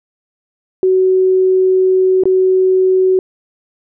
sine tone with dropouts, 374.3 Hz, F#4, 20 cents sharp, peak -8 dBFS, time 0.83-3.19 s, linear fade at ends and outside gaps 1 ms, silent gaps 2.236-2.255 s, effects none

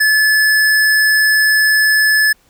square tone, 1726 Hz, A6, 34 cents flat, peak -10 dBFS, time 0-2.33 s, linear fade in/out 10 ms, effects pink hiss -54 dBFS RMS until 2.49 s

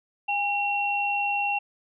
sine tone pair together, 812 / 2731 Hz, G#5 / F7, -39 / -39 cents, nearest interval octave + major sixth, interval 2100 cents, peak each -26 dBFS, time 0.28-1.59 s, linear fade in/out 10 ms, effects none

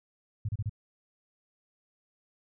sine tone bursts, 105.5 Hz, G#2, 28 cents sharp, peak -28 dBFS, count 4, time 0.45-0.695 s, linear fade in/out 5 ms, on 38 ms, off 31 ms, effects none

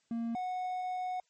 triangle tone pair in turn, 231.4 / 734.6 Hz, A#3 / F#5, -13 / -13 cents, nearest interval octave + minor sixth, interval 2000 cents, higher second, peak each -30 / -31 dBFS, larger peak first, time 0.11-0.35 / 0.35-1.2 s, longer second, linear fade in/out 2 ms, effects white hiss -74 dBFS RMS until 1.29 s + MP3 32 kbps

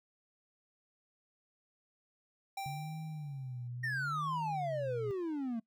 square tone with exponential decay, 784 Hz, G5, in tune, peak -37 dBFS, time 2.57-3.68 s, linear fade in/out 5 ms, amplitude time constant 240 ms
sine tone with vibrato, 138.59 Hz, C#3, in tune, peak -39 dBFS, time 2.66-5.11 s, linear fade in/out 0 ms, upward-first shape sine, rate 0.73 Hz, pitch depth 230 cents each way
triangle exponential sweep, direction down, 1876 to 220 Hz, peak -32 dBFS, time 3.83-5.6 s, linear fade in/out 10 ms
effects noise-tail reverb RT60 0.1 s tail -24 dB re dry

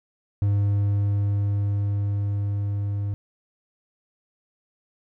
triangle tone with level ramp, 101.3 Hz, G#2, 43 cents flat, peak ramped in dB -16 to -22 dBFS, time 0.42-3.14 s, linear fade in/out 0 ms, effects none

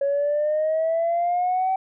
sine exponential sweep, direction up, 554.4 to 766 Hz, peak -18 dBFS, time 0.01-1.76 s, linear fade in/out 5 ms, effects tanh soft clip ceiling -16 dBFS

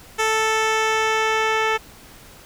10% pulse tone with low-pass filter sweep, 440 Hz, A4, in tune, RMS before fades -20 dBFS, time 0.18-1.78 s, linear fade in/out 20 ms, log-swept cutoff 8900 to 3600 Hz, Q 0.78, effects pink hiss -45 dBFS RMS until 2.45 s

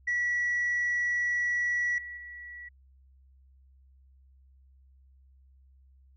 sine tone with level steps, 1941 Hz, B6, 31 cents flat, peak -24 / -38 / -41 dBFS, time 0.07-2.69 s, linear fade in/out 10 ms, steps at 1.98 / 2.17 s, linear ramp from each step 2 ms, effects tanh soft clip ceiling -23 dBFS + added 66 Hz sine -56 dBFS peak until 6.16 s

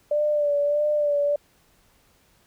sine tone with vibrato, 587.3 Hz, D5, in tune, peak -19 dBFS, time 0.11-1.36 s, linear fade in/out 5 ms, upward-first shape sine, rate 1.6 Hz, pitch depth 35 cents each way, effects pink hiss -61 dBFS RMS until 2.46 s

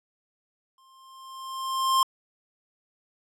square tone with exponential growth, 1057 Hz, C6, 17 cents sharp, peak -18 dBFS, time 0.78-2.03 s, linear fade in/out 2 ms, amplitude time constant 270 ms, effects low-pass 12000 Hz 12 dB/octave

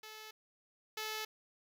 5% pulse tone pair in turn, 433.4 / 433.4 Hz, A4 / A4, -26 / -26 cents, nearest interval unison, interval 0 cents, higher neither, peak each -37 / -27 dBFS, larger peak second, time 0.03-0.31 / 0.97-1.25 s, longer neither, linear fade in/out 5 ms, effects none

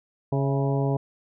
harmonic tone with a mistuned harmonic, 138.59 Hz, C#3, in tune, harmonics 1 / 2 / 3 / 4 / 5 / 6 / 7, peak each -23 / -30 / -29 / -34 / -33 / -37 / -38 dBFS, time 0.32-0.97 s, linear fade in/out 5 ms, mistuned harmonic 5, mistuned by -57 cents, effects none

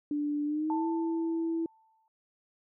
sine tone with pitch glide, 293.7 to 329.7 Hz, D4 to E4, 0 to 0 cents, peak -28 dBFS, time 0.11-1.66 s, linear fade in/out 2 ms, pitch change +200 cents, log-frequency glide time 0.45-0.87 s
sine tone with exponential decay, 886 Hz, A5, 12 cents sharp, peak -30 dBFS, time 0.7-2.08 s, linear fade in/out 1 ms, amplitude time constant 300 ms
effects none

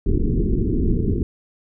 pink low-pass noise, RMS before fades -19 dBFS, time 0.06-1.23 s, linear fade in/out 2 ms, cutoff 430 Hz, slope 96 dB/octave, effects none

